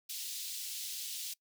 pink high-pass noise, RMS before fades -41 dBFS, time 0.09-1.34 s, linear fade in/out 10 ms, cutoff 3300 Hz, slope 24 dB/octave, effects noise-tail reverb RT60 0.1 s tail -23 dB re dry

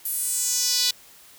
sawtooth tone with high-pass filter sweep, 493.9 Hz, B4, in tune, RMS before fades -24 dBFS, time 0.05-0.91 s, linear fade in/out 5 ms, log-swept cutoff 12000 to 4000 Hz, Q 2.9, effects white hiss -50 dBFS RMS until 1.38 s

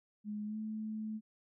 sine tone with pitch glide, 209.8 to 216.8 Hz, G#3 to A3, +18 to -25 cents, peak -37 dBFS, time 0.24-1.21 s, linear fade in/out 50 ms, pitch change +57 cents, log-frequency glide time 0.45-0.57 s, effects none

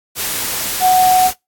sine tone in noise, 740 Hz, F#5, in tune, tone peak -8 dBFS, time 0.8-1.31 s, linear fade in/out 50 ms, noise white, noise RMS -20 dBFS, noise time 0.15-1.34 s, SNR +9 dB, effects noise-tail reverb RT60 0.2 s tail -25 dB re dry + AAC 64 kbps

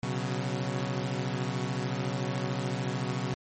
sawtooth chord, B suspended second, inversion none, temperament equal with one note detuned, 124.91 / 138.59 / 185 Hz, B2 / C#3 / F#3, +20 / 0 / 0 cents, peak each -29 / -30 / -31 dBFS, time 0.03-3.34 s, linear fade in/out 0 ms, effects MP3 32 kbps

